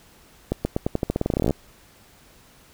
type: accelerating click train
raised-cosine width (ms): 2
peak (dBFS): -8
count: 20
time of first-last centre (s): 0.52-1.508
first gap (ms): 130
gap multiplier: 0.88
effects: pink hiss -53 dBFS RMS until 2.73 s